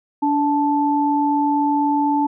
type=tone pair together; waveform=sine; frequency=289.3 / 876 Hz; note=D4 / A5; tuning=-26 / -8 cents; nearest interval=octave + perfect fifth; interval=1918 cents; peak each=-18 dBFS; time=0.22-2.27 s; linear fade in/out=10 ms; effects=none